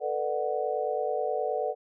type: chord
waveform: sine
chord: B minor seventh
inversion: third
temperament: just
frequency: 444.5 / 493.9 / 592.7 / 740.8 Hz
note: A4 / B4 / D5 / F#5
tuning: +18 / 0 / +16 / +2 cents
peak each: -32 dBFS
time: 0-1.75 s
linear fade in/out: 50 ms
effects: none